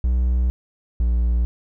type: tone pair in turn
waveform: triangle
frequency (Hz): 61.74 / 59.06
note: B1 / A#1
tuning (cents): 0 / +23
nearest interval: minor second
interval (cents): 77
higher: first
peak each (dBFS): -14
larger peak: neither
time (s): 0.04-0.5 / 1-1.45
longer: first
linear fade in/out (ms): 0
effects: none